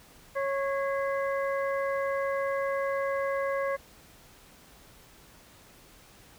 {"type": "harmonic tone with a mistuned harmonic", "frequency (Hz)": 550, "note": "C#5", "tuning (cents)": -14, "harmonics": [1, 2, 3, 4], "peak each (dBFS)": [-28, -34, -38, -40], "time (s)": [0.35, 3.77], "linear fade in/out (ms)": 20, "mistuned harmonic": 4, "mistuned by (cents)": -130, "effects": ["pink hiss -55 dBFS RMS until 6.38 s"]}